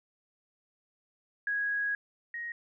sine tone pair in turn, 1656 / 1878.8 Hz, G#6 / A#6, -5 / +13 cents, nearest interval major second, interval 218 cents, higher second, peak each -28 / -35 dBFS, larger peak first, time 1.47-1.95 / 2.34-2.52 s, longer first, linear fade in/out 2 ms, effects none

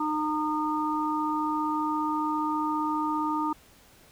harmonic tone, 305.8 Hz, D#4, 30 cents flat, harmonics 1 / 3 / 4, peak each -29 / -29 / -31 dBFS, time 0-3.53 s, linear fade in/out 5 ms, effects pink hiss -56 dBFS RMS until 4.11 s

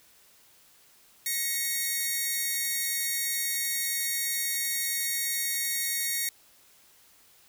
5% pulse tone pair together, 1891 / 2189 Hz, A#6 / C#7, +24 / -22 cents, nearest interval minor third, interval 254 cents, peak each -20 dBFS, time 1.26-6.29 s, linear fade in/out 2 ms, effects white hiss -59 dBFS RMS until 7.48 s

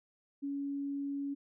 sine tone, 280.7 Hz, C#4, 22 cents sharp, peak -34 dBFS, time 0.42-1.35 s, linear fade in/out 20 ms, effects none

